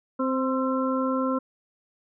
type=harmonic tone with a mistuned harmonic; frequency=261.4 Hz; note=C4; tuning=1 cent flat; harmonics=1 / 2 / 4 / 5; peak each=-25 / -28 / -31 / -32 dBFS; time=0.19-1.39 s; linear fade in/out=10 ms; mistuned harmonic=5; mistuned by=+43 cents; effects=none